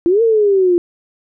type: exponential two-way sweep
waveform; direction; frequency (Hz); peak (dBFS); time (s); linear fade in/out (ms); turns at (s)
sine; up then down; 329.6 to 466.2 to 343.5; -9; 0.06-0.78; 0; 0.22
effects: none